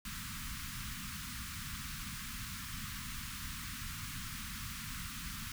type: band-stop noise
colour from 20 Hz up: pink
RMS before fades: -43 dBFS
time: 0.05-5.52 s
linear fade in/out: 2 ms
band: 250 to 1100 Hz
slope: 48 dB/octave
effects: none